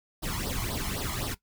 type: noise with flanger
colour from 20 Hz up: pink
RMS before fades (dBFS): -32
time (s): 0.22-1.35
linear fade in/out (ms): 20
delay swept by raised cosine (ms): 0.21 to 0.98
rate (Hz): 3.9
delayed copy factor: +0.8
effects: noise-tail reverb RT60 0.1 s tail -17 dB re dry